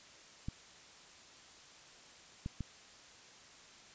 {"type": "clicks", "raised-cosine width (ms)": 5, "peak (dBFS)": -26, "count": 3, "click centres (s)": [0.485, 2.461, 2.607], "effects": ["white hiss -57 dBFS RMS until 3.94 s", "resampled to 16000 Hz"]}